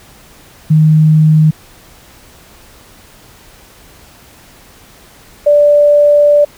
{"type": "tone pair in turn", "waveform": "sine", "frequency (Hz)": [155.56, 585.7], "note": ["D#3", "D5"], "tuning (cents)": [0, -5], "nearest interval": "octave + major seventh", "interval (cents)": 2295, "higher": "second", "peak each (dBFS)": -4, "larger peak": "neither", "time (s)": [[0.7, 1.51], [5.46, 6.45]], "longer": "second", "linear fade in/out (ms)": 10, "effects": ["pink hiss -41 dBFS RMS until 6.57 s"]}